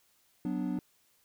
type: chord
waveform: triangle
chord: B minor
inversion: second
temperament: equal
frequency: 185 / 246.9 / 293.7 Hz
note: F#3 / B3 / D4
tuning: 0 / 0 / 0 cents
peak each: -33 dBFS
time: 0.45-0.79 s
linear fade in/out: 2 ms
effects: white hiss -69 dBFS RMS until 1.24 s